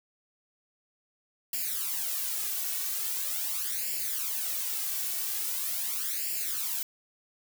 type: noise with flanger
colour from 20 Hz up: blue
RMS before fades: -32 dBFS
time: 1.53-6.83 s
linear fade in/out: 2 ms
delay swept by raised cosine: 0.4 to 2.7 ms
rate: 0.42 Hz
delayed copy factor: +0.8
effects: none